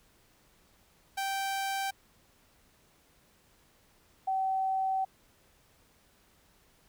sawtooth / sine tone pair in turn, 781 / 764.9 Hz, G5 / G5, -7 / -43 cents, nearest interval unison, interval 36 cents, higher first, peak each -27 dBFS, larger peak neither, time 1.17-1.91 / 4.27-5.05 s, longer second, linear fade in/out 10 ms, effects pink hiss -65 dBFS RMS until 6.88 s

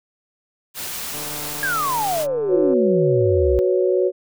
white noise, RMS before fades -29 dBFS, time 0.74-2.27 s, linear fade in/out 50 ms
click train, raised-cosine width 1 ms, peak -23 dBFS, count 237, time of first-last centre 1.14-2.735 s, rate 148 Hz
sine exponential sweep, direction down, 1661.2 to 60.3 Hz, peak -19 dBFS, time 1.63-3.59 s, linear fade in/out 0 ms
sine chord, F# suspended fourth, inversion none, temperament just, 370 / 493.3 / 555 Hz, F#4 / B4 / C#5, 0 / -2 / +2 cents, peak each -17 / -22 / -21 dBFS, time 2.48-4.12 s, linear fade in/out 50 ms
effects none

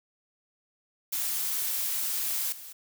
blue noise with level steps, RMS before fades -30 / -44 dBFS, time 1.12-2.73 s, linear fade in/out 10 ms, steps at 2.52 s, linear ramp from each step 5 ms, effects none

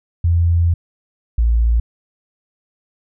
sine tone pair in turn, 85 / 57.34 Hz, F2 / A#1, -46 / -28 cents, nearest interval perfect fifth, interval 682 cents, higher first, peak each -11 dBFS, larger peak neither, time 0.24-0.74 / 1.38-1.8 s, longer first, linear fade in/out 5 ms, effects none

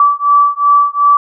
sine beating tone pair, 1154 / 1156.7 Hz, D6 / D6, -31 / -27 cents, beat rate 2.7 Hz, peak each -10 dBFS, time 0-1.17 s, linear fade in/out 2 ms, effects none

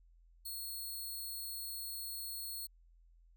5% pulse tone, 4316 Hz, C#8, 47 cents flat, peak -34 dBFS, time 0.45-2.67 s, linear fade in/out 10 ms, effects added 42 Hz sine -61 dBFS peak until 3.36 s

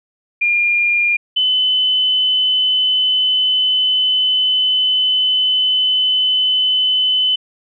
sine tone pair in turn, 2409 / 3024 Hz, D7 / F#7, +43 / +37 cents, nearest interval major third, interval 394 cents, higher second, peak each -12 dBFS, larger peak neither, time 0.41-1.17 / 1.36-7.36 s, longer second, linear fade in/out 10 ms, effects none

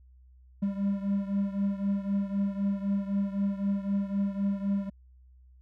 triangle beating tone pair, 197.7 / 201.6 Hz, G3 / G3, +15 / +49 cents, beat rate 3.9 Hz, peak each -26 / -30 dBFS, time 0.62-4.9 s, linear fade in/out 10 ms, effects added 63 Hz sine -53 dBFS peak until 5.61 s

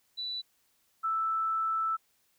sine tone pair in turn, 3964 / 1319.4 Hz, B7 / E6, +6 / +1 cents, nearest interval octave + perfect fifth, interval 1905 cents, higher first, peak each -33 / -27 dBFS, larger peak second, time 0.17-0.42 / 1.03-1.97 s, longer second, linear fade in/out 20 ms, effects white hiss -71 dBFS RMS until 2.38 s

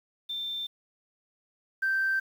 sine tone pair in turn, 3570 / 1561.1 Hz, A7 / G6, +24 / -8 cents, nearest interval octave + major second, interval 1432 cents, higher first, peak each -31 / -23 dBFS, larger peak second, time 0.29-0.67 / 1.82-2.2 s, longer neither, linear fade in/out 10 ms, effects tanh soft clip ceiling -20 dBFS + 9-bit

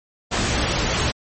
pink noise with comb filter, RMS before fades -21 dBFS, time 0.31-1.12 s, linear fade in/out 20 ms, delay 17 ms, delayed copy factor +0.5, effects low-pass 9000 Hz 12 dB/octave + MP3 32 kbps

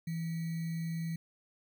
sine tone with sample-and-hold, 164.81 Hz, E3, in tune, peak -33 dBFS, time 0.07-1.16 s, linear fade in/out 5 ms, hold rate 2100 Hz, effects none

